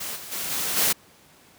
white noise with level steps, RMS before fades -32 / -39 / -30 / -27 / -21 dBFS, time 0-0.93 s, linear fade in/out 10 ms, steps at 0.15 / 0.31 / 0.5 / 0.76 s, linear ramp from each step 20 ms, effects pink hiss -54 dBFS RMS until 1.58 s + high-pass 100 Hz 12 dB/octave

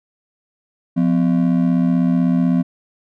triangle ring-modulated tone, 214.5 Hz, A3, 44 cents flat, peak -8 dBFS, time 0.96-2.63 s, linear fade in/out 20 ms, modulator 38 Hz, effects none

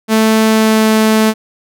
sawtooth tone with pitch glide, 220 to 218.5 Hz, A3 to A3, 0 to -12 cents, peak -4 dBFS, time 0.08-1.34 s, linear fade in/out 50 ms, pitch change -12 cents, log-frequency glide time 0.45-0.89 s, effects none

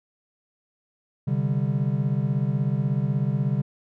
triangle chord, C suspended second, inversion none, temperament just, 130.81 / 147.16 / 196.22 Hz, C3 / D3 / G3, 0 / +4 / +2 cents, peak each -23 / -23 / -26 dBFS, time 1.27-3.62 s, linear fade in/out 10 ms, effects none

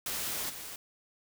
white noise with level steps, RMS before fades -35 / -43 dBFS, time 0.06-0.76 s, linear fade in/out 2 ms, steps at 0.49 s, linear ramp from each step 10 ms, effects none

